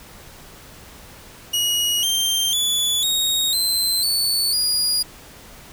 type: tone with pitch steps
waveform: sawtooth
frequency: 2897 / 3159 / 3445 / 3757 / 4097 / 4468 / 4872 Hz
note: F#7 / G7 / A7 / A#7 / C8 / C#8 / D#8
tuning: -37 / +13 / -37 / +13 / -37 / +13 / -37 cents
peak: -15 dBFS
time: 1.53-5.03 s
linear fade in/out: 10 ms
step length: 500 ms
effects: pink hiss -43 dBFS RMS until 5.72 s